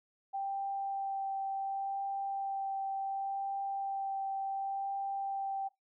sine tone with vibrato, 784 Hz, G5, in tune, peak -33 dBFS, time 0.33-5.69 s, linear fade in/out 20 ms, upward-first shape sine, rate 0.69 Hz, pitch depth 9 cents each way, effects noise-tail reverb RT60 0.2 s tail -20 dB re dry

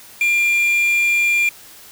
triangle tone with quantisation, 2393 Hz, D7, 32 cents sharp, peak -12 dBFS, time 0.21-1.49 s, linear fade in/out 2 ms, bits 5, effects white hiss -42 dBFS RMS until 1.91 s

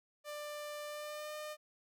sawtooth tone with pitch glide, 593 to 606.2 Hz, D5 to D#5, +17 to -45 cents, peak -38 dBFS, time 0.24-1.57 s, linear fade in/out 50 ms, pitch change +38 cents, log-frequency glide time 0.86-1.35 s, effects none

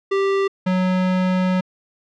square tone pair in turn, 392 / 184.55 Hz, G4 / F#3, 0 / -4 cents, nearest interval octave + minor second, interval 1304 cents, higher first, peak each -17 dBFS, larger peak neither, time 0.11-0.48 / 0.66-1.61 s, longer second, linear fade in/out 10 ms, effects low-pass 3000 Hz 12 dB/octave

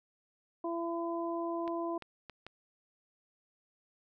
harmonic tone, 337.2 Hz, E4, 39 cents sharp, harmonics 1 / 2 / 3, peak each -35 / -38 / -40 dBFS, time 0.64-1.98 s, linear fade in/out 5 ms
clicks, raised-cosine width 0.3 ms, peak -29 dBFS, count 4, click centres 1.678 / 2.023 / 2.297 / 2.466 s
effects none

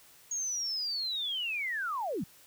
sine linear sweep, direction down, 6650 to 138.59 Hz, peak -31 dBFS, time 0.31-2.24 s, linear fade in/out 5 ms, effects white hiss -58 dBFS RMS until 2.46 s

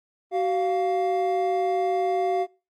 triangle tone pair together, 377.5 / 700 Hz, F#4 / F5, +35 / +4 cents, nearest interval major seventh, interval 1069 cents, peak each -22 dBFS, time 0.31-2.47 s, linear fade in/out 50 ms, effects noise-tail reverb RT60 0.3 s tail -22 dB re dry + Opus 24 kbps

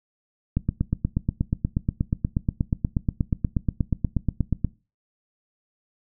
click train, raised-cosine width 5 ms, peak -9 dBFS, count 35, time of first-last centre 0.57-4.647 s, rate 8.34 Hz, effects noise-tail reverb RT60 0.3 s tail -20 dB re dry

